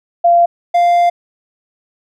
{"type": "tone pair in turn", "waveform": ["sine", "triangle"], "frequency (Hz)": [690, 696.8], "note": ["F5", "F5"], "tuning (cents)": [-21, -4], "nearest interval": "unison", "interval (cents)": 17, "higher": "second", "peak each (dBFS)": -6, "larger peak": "neither", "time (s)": [[0.24, 0.46], [0.74, 1.1]], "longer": "second", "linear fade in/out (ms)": 10, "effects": []}